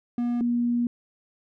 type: tone pair in turn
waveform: triangle / sine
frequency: 240.3 / 239.4 Hz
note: B3 / A#3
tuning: -47 / +46 cents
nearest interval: unison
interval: 7 cents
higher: first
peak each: -21 dBFS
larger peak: neither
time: 0.18-0.41 / 0.41-0.87 s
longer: second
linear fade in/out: 2 ms
effects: none